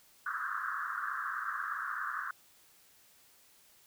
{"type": "band-pass noise", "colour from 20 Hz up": "pink", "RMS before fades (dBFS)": -37, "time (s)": [0.26, 2.31], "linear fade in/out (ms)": 5, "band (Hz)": [1100, 1700], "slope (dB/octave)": 96, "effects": ["white hiss -63 dBFS RMS until 3.86 s"]}